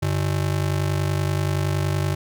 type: ring-modulated tone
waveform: square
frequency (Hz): 120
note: B2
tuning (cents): -49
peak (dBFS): -18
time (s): 0.02-2.15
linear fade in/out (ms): 10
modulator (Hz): 25.3
effects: none